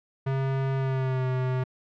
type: tone with pitch glide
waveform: square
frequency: 134.5 to 128.65 Hz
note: C3 to C3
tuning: +48 to -29 cents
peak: -25 dBFS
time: 0.26-1.64 s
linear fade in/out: 10 ms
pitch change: -77 cents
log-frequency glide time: 0.76-1.27 s
effects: low-pass 2000 Hz 12 dB/octave